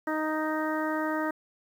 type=harmonic tone; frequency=311.1 Hz; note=D#4; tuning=in tune; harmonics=1 / 2 / 3 / 4 / 5 / 6; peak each=-30 / -33 / -35 / -36 / -37 / -38 dBFS; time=0.07-1.31 s; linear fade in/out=5 ms; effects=9-bit